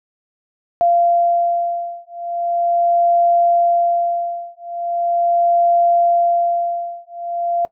sine beating tone pair, 690 / 690.4 Hz, F5 / F5, -21 / -20 cents, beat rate 0.4 Hz, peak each -17 dBFS, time 0.81-7.65 s, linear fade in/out 0 ms, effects noise-tail reverb RT60 0.1 s tail -17 dB re dry

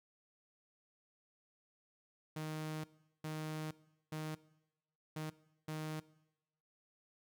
sawtooth tone bursts at uneven times, 155.56 Hz, D#3, in tune, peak -36 dBFS, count 5, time 2.36-2.84 / 3.24-3.71 / 4.12-4.35 / 5.16-5.3 / 5.68-6 s, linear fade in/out 5 ms, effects noise-tail reverb RT60 0.9 s tail -20 dB re dry

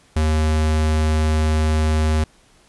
square tone, 77.78 Hz, D#2, in tune, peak -16 dBFS, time 0.16-2.24 s, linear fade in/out 5 ms, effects pink hiss -54 dBFS RMS until 2.68 s + resampled to 24000 Hz

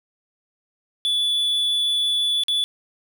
triangle tone with dropouts, 3449 Hz, A7, 35 cents flat, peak -17 dBFS, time 1.05-2.64 s, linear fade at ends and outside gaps 0 ms, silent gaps 2.436-2.483 s, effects none

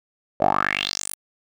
10% pulse tone with band-pass filter sweep, 49 Hz, G1, in tune, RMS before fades -23 dBFS, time 0.4-1.15 s, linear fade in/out 10 ms, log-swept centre 560 to 12000 Hz, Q 5.6, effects none

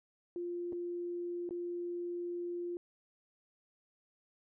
sine tone with dropouts, 349.2 Hz, F4, in tune, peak -36 dBFS, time 0.36-2.77 s, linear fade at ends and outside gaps 1 ms, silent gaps 0.724-0.729 / 1.491-1.508 s, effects none

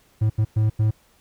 triangle tone bursts at uneven times, 108.4 Hz, A2, 25 cents flat, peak -14 dBFS, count 4, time 0.21-0.3 / 0.38-0.45 / 0.56-0.7 / 0.79-0.91 s, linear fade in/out 10 ms, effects pink hiss -59 dBFS RMS until 1.2 s

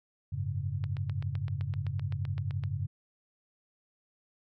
sine chord, F# suspended second, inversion none, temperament just, 92.5 / 104.06 / 138.75 Hz, F#2 / G#2 / C#3, 0 / +4 / +2 cents, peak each -35 dBFS, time 0.32-2.87 s, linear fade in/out 10 ms
click train, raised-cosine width 0.3 ms, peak -29 dBFS, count 15, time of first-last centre 0.84-2.637 s, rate 7.79 Hz
effects none

